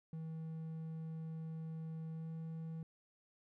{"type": "tone with pitch glide", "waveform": "triangle", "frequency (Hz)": [160.7, 161.91], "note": ["E3", "E3"], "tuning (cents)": [-44, -31], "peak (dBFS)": -40, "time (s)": [0.13, 2.83], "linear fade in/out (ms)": 2, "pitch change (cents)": 13, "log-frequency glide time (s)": [2.12, 2.28], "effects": []}